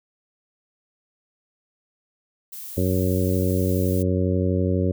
violet noise, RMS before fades -36 dBFS, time 2.52-4.03 s, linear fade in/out 10 ms
harmonic tone, 92.1 Hz, F#2, 7 cents flat, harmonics 1 / 2 / 3 / 4 / 5 / 6, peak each -22 / -25 / -27 / -28 / -29 / -30 dBFS, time 2.77-4.92 s, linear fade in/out 5 ms
effects none

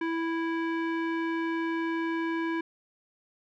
square tone with low-pass filter, 329.6 Hz, E4, in tune, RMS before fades -30 dBFS, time 0.01-2.61 s, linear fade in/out 5 ms, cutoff 2000 Hz, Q 1.9, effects none

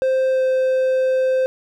triangle tone with pitch glide, 523.3 to 519.7 Hz, C5 to C5, 0 to -12 cents, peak -13 dBFS, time 0.02-1.46 s, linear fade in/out 0 ms, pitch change -12 cents, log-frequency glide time 0.31-0.42 s, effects none

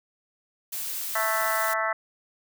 blue noise, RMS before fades -32 dBFS, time 0.72-1.74 s, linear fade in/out 10 ms
harmonic tone, 220 Hz, A3, in tune, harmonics 3 / 4 / 5 / 6 / 7 / 8 / 9, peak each -30 / -33 / -32 / -29 / -35 / -33 / -32 dBFS, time 1.15-1.93 s, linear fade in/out 5 ms
effects none

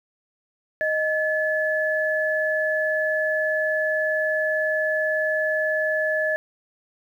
sine tone pair together, 622.3 / 1720.9 Hz, D#5 / A6, 0 / -39 cents, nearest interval octave + tritone, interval 1761 cents, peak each -23 dBFS, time 0.81-6.36 s, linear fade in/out 0 ms, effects 9-bit

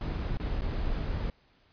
brown noise with dropouts, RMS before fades -31 dBFS, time 0.01-1.3 s, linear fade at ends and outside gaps 1 ms, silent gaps 0.372-0.399 / 0.61-0.619 s, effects pink hiss -65 dBFS RMS until 1.72 s + resampled to 11025 Hz

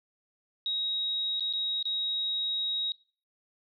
sine tone with dropouts, 3797 Hz, A#7, 31 cents sharp, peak -28 dBFS, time 0.66-2.92 s, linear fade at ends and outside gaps 1 ms, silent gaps 1.397-1.406 / 1.527-1.535 / 1.827-1.854 s, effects noise-tail reverb RT60 0.4 s tail -20 dB re dry

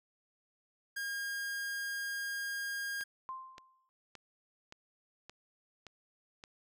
45% pulse tone, 1620 Hz, G#6, 43 cents flat, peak -36 dBFS, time 0.96-3.04 s, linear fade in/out 10 ms
click train, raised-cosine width 0.2 ms, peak -31 dBFS, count 7, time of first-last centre 3.01-6.439 s, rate 1.75 Hz
sine tone with exponential decay, 1046.5 Hz, C6, in tune, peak -37 dBFS, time 3.29-3.89 s, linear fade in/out 0 ms, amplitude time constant 130 ms
effects none

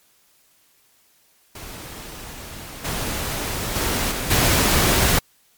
pink noise with level steps, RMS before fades -36 / -26 / -22 / -26 / -17 dBFS, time 1.55-5.19 s, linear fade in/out 5 ms, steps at 2.84 / 3.75 / 4.11 / 4.3 s, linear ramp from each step 10 ms, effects white hiss -59 dBFS RMS until 5.57 s + MP3 96 kbps

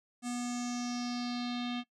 square tone with low-pass filter sweep, 243.4 Hz, B3, 25 cents flat, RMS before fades -36 dBFS, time 0.22-1.84 s, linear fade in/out 50 ms, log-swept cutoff 8500 to 3300 Hz, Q 4.4, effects noise-tail reverb RT60 0.1 s tail -19 dB re dry

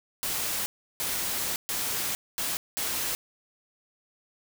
white noise bursts at uneven times, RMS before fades -30 dBFS, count 5, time 0.23-0.66 / 1-1.56 / 1.69-2.15 / 2.38-2.57 / 2.77-3.15 s, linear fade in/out 0 ms, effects none

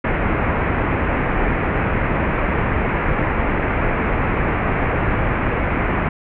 pink low-pass noise, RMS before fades -19 dBFS, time 0.04-6.09 s, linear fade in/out 5 ms, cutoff 2400 Hz, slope 48 dB/octave, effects none

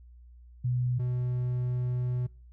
sine / triangle tone pair in turn, 124.2 / 124.2 Hz, B2 / B2, +10 / +10 cents, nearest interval unison, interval 0 cents, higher neither, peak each -25 dBFS, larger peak neither, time 0.64-0.99 / 0.99-2.27 s, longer second, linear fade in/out 10 ms, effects noise-tail reverb RT60 0.4 s tail -24 dB re dry + added 60 Hz sine -49 dBFS peak until 2.52 s

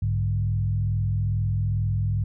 sine tone with frequency modulation, 103.3 Hz, G#2, 9 cents flat, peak -21 dBFS, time 0.02-2.24 s, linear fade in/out 5 ms, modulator 42.3 Hz, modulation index 0.85, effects none

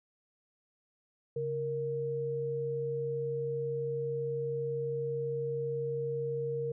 sine tone pair together, 138.59 / 466.2 Hz, C#3 / A#4, 0 / 0 cents, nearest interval octave + major sixth, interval 2100 cents, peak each -38 / -32 dBFS, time 1.36-6.72 s, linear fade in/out 5 ms, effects none

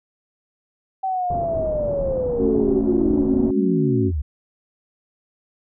sine linear sweep, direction down, 770 to 64.4 Hz, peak -20 dBFS, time 1.03-4.22 s, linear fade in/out 10 ms
pink low-pass noise, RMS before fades -29 dBFS, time 1.3-3.51 s, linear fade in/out 5 ms, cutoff 710 Hz, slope 24 dB/octave
sine chord, F# minor, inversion first, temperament equal, 220 / 277.2 / 370 Hz, A3 / C#4 / F#4, 0 / 0 / 0 cents, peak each -23 / -21 / -22 dBFS, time 2.37-4.12 s, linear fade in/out 50 ms
effects none

